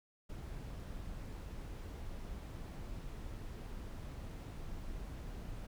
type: noise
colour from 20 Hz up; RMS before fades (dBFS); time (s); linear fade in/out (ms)
brown; -45; 0.29-5.67; 10
effects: none